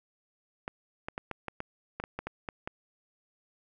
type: clicks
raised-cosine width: 0.5 ms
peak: -20 dBFS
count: 12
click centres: 0.679 / 1.085 / 1.179 / 1.313 / 1.483 / 1.604 / 2 / 2.039 / 2.19 / 2.27 / 2.488 / 2.675 s
effects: none